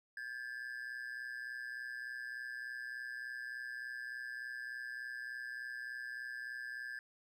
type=ring-modulated tone; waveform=triangle; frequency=1661.2 Hz; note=G#6; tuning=in tune; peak=-37 dBFS; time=0.17-6.99 s; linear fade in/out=2 ms; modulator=61.7 Hz; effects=none